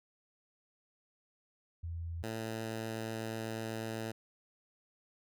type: tone pair in turn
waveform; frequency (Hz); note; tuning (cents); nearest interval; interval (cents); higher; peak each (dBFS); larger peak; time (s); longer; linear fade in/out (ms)
sine / 10% pulse; 83.9 / 111.99; E2 / A2; +31 / +31; perfect fourth; 500; second; -37 / -29; second; 1.83-2.23 / 2.23-4.12; second; 10
effects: none